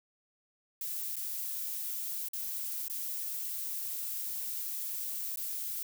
violet noise with dropouts, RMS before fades -37 dBFS, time 0.81-5.83 s, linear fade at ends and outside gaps 2 ms, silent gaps 1.158-1.165 / 2.286-2.333 / 2.882-2.898 / 5.36-5.372 s, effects none

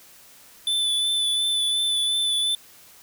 square tone with vibrato, 3500 Hz, A7, 10 cents flat, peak -21 dBFS, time 0.67-2.55 s, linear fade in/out 2 ms, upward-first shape sine, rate 2.8 Hz, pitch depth 19 cents each way, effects white hiss -50 dBFS RMS until 3.02 s

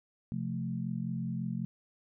sine chord, F major, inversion second, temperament equal, 130.81 / 174.61 / 220 Hz, C3 / F3 / A3, 0 / 0 / 0 cents, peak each -37 / -36 / -37 dBFS, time 0.32-1.65 s, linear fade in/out 0 ms, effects none

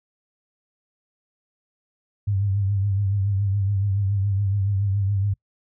sine tone with vibrato, 99.3 Hz, G2, 23 cents sharp, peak -19 dBFS, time 2.27-5.34 s, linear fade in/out 10 ms, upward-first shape triangle, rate 7.1 Hz, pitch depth 74 cents each way, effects noise-tail reverb RT60 0.1 s tail -25 dB re dry

